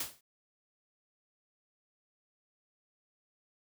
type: noise with exponential decay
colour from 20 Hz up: white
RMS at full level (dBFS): -32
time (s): 0-0.21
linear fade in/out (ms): 5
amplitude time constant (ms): 45
effects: none